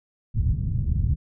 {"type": "low-pass noise", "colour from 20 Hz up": "white", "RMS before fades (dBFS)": -23, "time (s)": [0.34, 1.16], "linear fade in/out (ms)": 20, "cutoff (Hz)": 130, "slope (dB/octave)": 24, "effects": []}